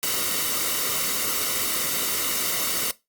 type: noise with comb filter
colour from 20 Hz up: white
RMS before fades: -25 dBFS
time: 0.03-2.91 s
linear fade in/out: 0 ms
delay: 1.2 ms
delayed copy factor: -0.6
effects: noise-tail reverb RT60 0.2 s tail -18 dB re dry + Opus 48 kbps